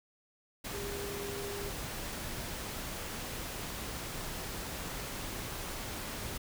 sine tone in noise, 402.8 Hz, G4, 47 cents sharp, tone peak -40 dBFS, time 0.73-1.7 s, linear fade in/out 10 ms, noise pink, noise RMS -40 dBFS, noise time 0.64-6.38 s, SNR -3 dB, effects none

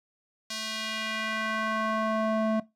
square tone with band-pass filter sweep, 219.3 Hz, A3, 6 cents flat, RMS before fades -29 dBFS, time 0.5-2.6 s, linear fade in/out 5 ms, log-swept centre 4800 to 500 Hz, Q 1.3, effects noise-tail reverb RT60 0.2 s tail -19 dB re dry

